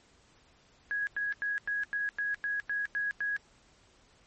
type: tone bursts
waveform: sine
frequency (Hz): 1661.2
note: G#6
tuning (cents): 0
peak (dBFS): -29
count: 10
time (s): 0.91-3.365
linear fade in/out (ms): 0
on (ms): 160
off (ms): 95
effects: pink hiss -63 dBFS RMS until 4.26 s + MP3 32 kbps

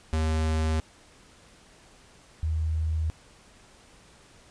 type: tone pair in turn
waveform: square / sine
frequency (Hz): 79 / 79.32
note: D#2 / D#2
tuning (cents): +27 / +34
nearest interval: unison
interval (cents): 7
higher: second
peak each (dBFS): -24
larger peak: neither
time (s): 0.13-0.8 / 2.43-3.1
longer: neither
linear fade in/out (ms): 0
effects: pink hiss -55 dBFS RMS until 4.5 s + resampled to 22050 Hz

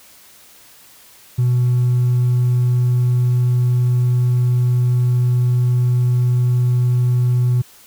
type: tone with hard clipping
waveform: triangle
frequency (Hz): 123.47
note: B2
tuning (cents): 0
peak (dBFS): -12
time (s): 1.38-7.62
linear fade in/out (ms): 10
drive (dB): 2
effects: white hiss -46 dBFS RMS until 7.86 s

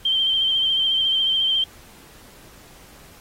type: tone with vibrato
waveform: sine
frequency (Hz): 3136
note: G7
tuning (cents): 0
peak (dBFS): -17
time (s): 0.05-1.64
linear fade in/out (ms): 5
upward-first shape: triangle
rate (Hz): 14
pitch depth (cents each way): 39
effects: pink hiss -48 dBFS RMS until 3.2 s + AAC 48 kbps

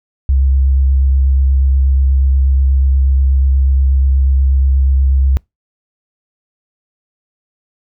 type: tone with vibrato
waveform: sine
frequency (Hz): 67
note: C2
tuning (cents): +42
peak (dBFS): -8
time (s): 0.29-5.37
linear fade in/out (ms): 0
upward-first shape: triangle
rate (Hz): 8.3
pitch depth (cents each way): 24
effects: noise-tail reverb RT60 0.2 s tail -26 dB re dry

